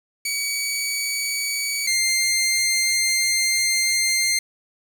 15% pulse tone pair in turn, 2266 / 2101 Hz, C#7 / C7, +37 / +7 cents, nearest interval minor second, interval 130 cents, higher first, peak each -16 / -12 dBFS, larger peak second, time 0.25-1.87 / 1.87-4.39 s, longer second, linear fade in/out 5 ms, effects 7-bit

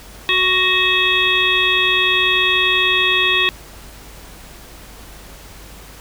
harmonic tone with a mistuned harmonic, 370 Hz, F#4, in tune, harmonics 1 / 3 / 5 / 7 / 9 / 10, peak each -25 / -23 / -20 / -17 / -19 / -21 dBFS, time 0.29-3.49 s, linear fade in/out 0 ms, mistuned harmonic 5, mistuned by +18 cents, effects added 50 Hz sine -40 dBFS peak until 6 s + pink hiss -40 dBFS RMS until 6 s

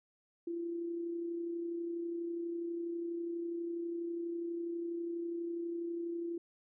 sine tone with amplitude modulation, 340 Hz, F4, 46 cents flat, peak -34 dBFS, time 0.47-6.38 s, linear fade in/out 5 ms, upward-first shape sine, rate 32.2 Hz, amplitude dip 35%, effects none

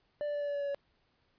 triangle tone with pitch steps, 589 / 585.3 / 581.6 / 577.9 / 574.2 / 570.6 / 567 / 563.4 Hz, D5 / D5 / D5 / D5 / D5 / C#5 / C#5 / C#5, +5 / -6 / -17 / -28 / -39 / +50 / +39 / +28 cents, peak -30 dBFS, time 0.21-0.746 s, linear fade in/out 0 ms, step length 67 ms, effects pink hiss -73 dBFS RMS until 1.38 s + resampled to 11025 Hz

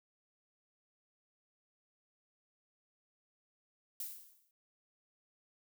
violet noise with exponential decay, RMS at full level -39 dBFS, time 4-4.51 s, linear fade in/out 2 ms, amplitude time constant 110 ms, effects none

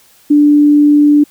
sine tone, 293.7 Hz, D4, in tune, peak -4 dBFS, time 0.3-1.24 s, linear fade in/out 10 ms, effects white hiss -47 dBFS RMS until 1.3 s

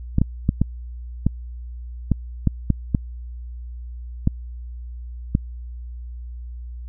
clicks, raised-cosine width 5 ms, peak -4 dBFS, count 11, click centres 0.184 / 0.216 / 0.491 / 0.616 / 1.266 / 2.117 / 2.473 / 2.703 / 2.948 / 4.274 / 5.351 s, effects added 60 Hz sine -31 dBFS peak until 6.88 s

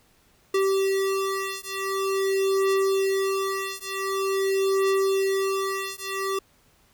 square beating tone pair, 387.8 / 388.26 Hz, G4 / G4, -19 / -17 cents, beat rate 0.46 Hz, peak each -26 dBFS, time 0.54-6.39 s, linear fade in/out 5 ms, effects pink hiss -61 dBFS RMS until 6.93 s

